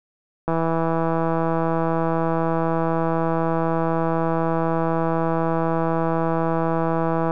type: click train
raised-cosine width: 1 ms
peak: -9 dBFS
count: 1121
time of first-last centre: 0.48-7.309 s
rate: 164 Hz
effects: none